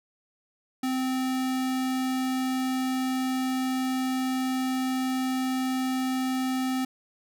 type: tone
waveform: square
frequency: 259.2 Hz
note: C4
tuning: 16 cents flat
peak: -26 dBFS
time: 0.83-6.85 s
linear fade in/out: 5 ms
effects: none